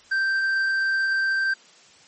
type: tone with hard clipping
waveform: triangle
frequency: 1566 Hz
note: G6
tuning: 2 cents flat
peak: -21 dBFS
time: 0.11-1.54 s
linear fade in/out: 10 ms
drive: 7 dB
effects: white hiss -52 dBFS RMS until 2.07 s + MP3 32 kbps